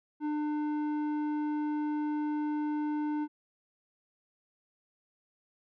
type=tone with low-pass filter; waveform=square; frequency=300 Hz; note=D4; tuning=37 cents sharp; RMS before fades=-32 dBFS; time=0.2-3.28 s; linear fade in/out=50 ms; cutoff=1000 Hz; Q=0.82; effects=none